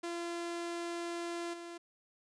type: tone with level steps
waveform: sawtooth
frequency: 342.3 Hz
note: F4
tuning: 35 cents flat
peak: -33 / -40 dBFS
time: 0.03-1.78 s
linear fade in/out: 10 ms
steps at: 1.53 s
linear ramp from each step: 10 ms
effects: resampled to 22050 Hz